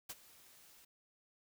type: noise with ADSR envelope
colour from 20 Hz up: white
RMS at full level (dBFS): -43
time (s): 0.09-0.85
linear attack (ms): 10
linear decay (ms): 38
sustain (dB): -19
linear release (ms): 6
effects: none